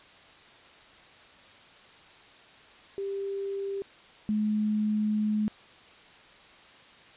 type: tone pair in turn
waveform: sine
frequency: 394.7 / 212.5 Hz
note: G4 / G#3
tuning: +12 / +40 cents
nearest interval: major seventh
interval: 1072 cents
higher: first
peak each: -30 / -24 dBFS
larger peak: second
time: 2.98-3.82 / 4.29-5.48 s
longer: second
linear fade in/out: 0 ms
effects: white hiss -53 dBFS RMS until 7.16 s + resampled to 8000 Hz